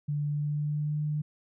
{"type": "tone with pitch glide", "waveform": "sine", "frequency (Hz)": [146.83, 150.35], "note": ["D3", "D3"], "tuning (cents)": [0, 41], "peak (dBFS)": -27, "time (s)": [0.08, 1.22], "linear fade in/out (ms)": 10, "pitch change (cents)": 41, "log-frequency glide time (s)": [0.27, 1.05], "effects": []}